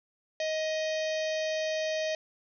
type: harmonic tone with a mistuned harmonic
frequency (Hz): 628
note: D#5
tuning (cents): +16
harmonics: 1 / 3 / 4 / 5 / 6 / 7 / 8 / 9 / 10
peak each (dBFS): -29 / -39 / -41 / -43 / -45 / -46 / -47 / -48 / -49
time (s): 0.4-2.15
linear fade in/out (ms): 2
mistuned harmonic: 4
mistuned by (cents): -16
effects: none